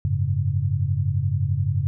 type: chord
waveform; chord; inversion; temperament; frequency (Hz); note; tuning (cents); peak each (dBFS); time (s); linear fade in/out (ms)
sine; F# suspended second; none; just; 92.5 / 104.06 / 138.75; F#2 / G#2 / C#3; 0 / +4 / +2; -24; 0.05-1.87; 0
effects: none